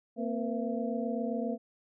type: tone cluster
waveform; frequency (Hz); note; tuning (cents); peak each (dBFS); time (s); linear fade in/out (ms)
sine; 230.6 / 258.2 / 467.2 / 506 / 673; A#3 / C4 / A#4 / B4 / E5; -19 / -23 / +4 / +42 / +36; -33 / -38 / -38 / -39 / -38; 0.16-1.58; 50
effects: none